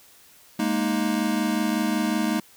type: chord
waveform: square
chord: Ab suspended second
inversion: none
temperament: equal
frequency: 207.7 / 233.1 / 311.1 Hz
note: Ab3 / Bb3 / Eb4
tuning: 0 / 0 / 0 cents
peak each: -27 dBFS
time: 0.59-2.4 s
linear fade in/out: 5 ms
effects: white hiss -53 dBFS RMS until 2.56 s